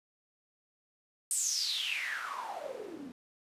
white noise with band-pass filter sweep, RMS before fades -36 dBFS, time 1.31-3.12 s, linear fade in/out 0 ms, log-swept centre 8900 to 230 Hz, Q 9, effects resampled to 32000 Hz

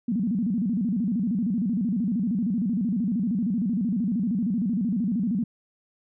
sine tone with vibrato, 211.4 Hz, G#3, 31 cents sharp, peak -22 dBFS, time 0.08-5.44 s, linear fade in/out 5 ms, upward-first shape square, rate 13 Hz, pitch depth 210 cents each way, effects none

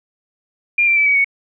sine tone with pitch steps, 2400 / 2355 / 2310 / 2267 / 2224 Hz, D7 / D7 / D7 / C#7 / C#7, +37 / +4 / -29 / +38 / +5 cents, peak -11 dBFS, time 0.78-1.245 s, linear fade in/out 5 ms, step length 93 ms, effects none

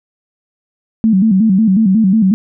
sine tone with vibrato, 204.9 Hz, G#3, 23 cents flat, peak -7 dBFS, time 1.04-2.34 s, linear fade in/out 0 ms, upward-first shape square, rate 5.5 Hz, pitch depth 140 cents each way, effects none

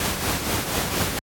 pink noise with tremolo, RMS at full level -22 dBFS, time 0-1.19 s, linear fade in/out 2 ms, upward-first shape triangle, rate 4.2 Hz, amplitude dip 55%, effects high-pass 60 Hz 12 dB/octave + AAC 64 kbps

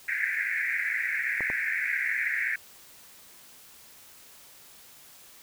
pink band-pass noise, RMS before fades -29 dBFS, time 0.08-2.56 s, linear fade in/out 5 ms, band 1600 to 2300 Hz, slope 96 dB/octave
clicks, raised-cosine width 1 ms, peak -21 dBFS, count 2, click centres 1.407 / 1.501 s
effects white hiss -52 dBFS RMS until 5.42 s

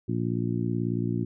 harmonic tone, 58.3 Hz, A#1, 1 cent sharp, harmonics 2 / 3 / 4 / 5 / 6, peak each -29 / -31 / -32 / -33 / -34 dBFS, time 0.08-1.25 s, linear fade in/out 10 ms, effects none

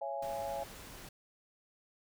sine chord, C# minor, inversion none, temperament equal with one note detuned, 554.4 / 671.9 / 830.6 Hz, C#5 / E5 / G#5, 0 / +33 / 0 cents, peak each -40 dBFS, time 0.01-0.64 s, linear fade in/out 10 ms
pink noise, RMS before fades -50 dBFS, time 0.22-1.09 s, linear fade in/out 5 ms
effects none

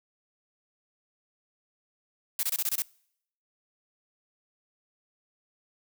blue noise bursts, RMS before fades -28 dBFS, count 7, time 2.39-2.821 s, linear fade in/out 2 ms, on 41 ms, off 24 ms, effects noise-tail reverb RT60 0.7 s tail -25 dB re dry

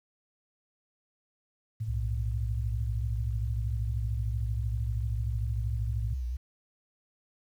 sine tone with tremolo, 110 Hz, A2, in tune, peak -28 dBFS, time 1.8-6.14 s, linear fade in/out 10 ms, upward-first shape triangle, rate 13 Hz, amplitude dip 60%
sine tone with vibrato, 62.4 Hz, B1, 19 cents sharp, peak -30 dBFS, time 1.88-6.37 s, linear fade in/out 10 ms, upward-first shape sine, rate 4.5 Hz, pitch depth 97 cents each way
effects 10-bit

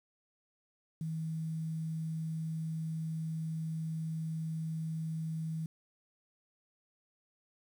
sine tone with quantisation, 160.2 Hz, E3, 49 cents flat, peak -34 dBFS, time 1.01-5.66 s, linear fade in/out 2 ms, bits 10, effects none

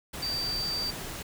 sine tone in noise, 4651 Hz, D8, 18 cents flat, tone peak -29 dBFS, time 0.22-0.91 s, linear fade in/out 10 ms, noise pink, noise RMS -38 dBFS, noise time 0.13-1.23 s, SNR +6 dB, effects none

